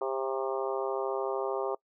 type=harmonic tone with a mistuned harmonic; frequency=133.2 Hz; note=C3; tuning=31 cents sharp; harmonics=3 / 4 / 5 / 6 / 7 / 8 / 9; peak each=-33 / -35 / -37 / -39 / -40 / -41 / -42 dBFS; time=0.01-1.75 s; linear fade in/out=5 ms; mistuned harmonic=8; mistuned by=+17 cents; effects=noise-tail reverb RT60 0.1 s tail -24 dB re dry